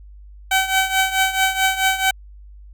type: tone with tremolo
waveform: 15% pulse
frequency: 764 Hz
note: G5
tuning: 45 cents flat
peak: -6 dBFS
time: 0.51-2.11 s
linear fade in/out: 5 ms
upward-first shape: triangle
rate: 4.6 Hz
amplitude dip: 80%
effects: added 50 Hz sine -38 dBFS peak until 2.73 s + MP3 96 kbps